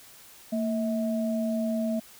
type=tone pair together; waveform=sine; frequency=227.6 / 644.6 Hz; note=A#3 / E5; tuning=-41 / -39 cents; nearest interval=octave + tritone; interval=1802 cents; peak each=-26 / -31 dBFS; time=0.52-2 s; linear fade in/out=10 ms; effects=white hiss -51 dBFS RMS until 2.19 s